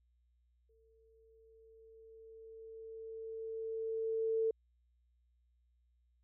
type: tone with exponential growth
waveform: sine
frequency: 446.9 Hz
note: A4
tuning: 27 cents sharp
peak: -29 dBFS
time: 0.69-4.51 s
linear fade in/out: 5 ms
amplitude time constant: 830 ms
effects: added 60 Hz sine -70 dBFS peak until 6.23 s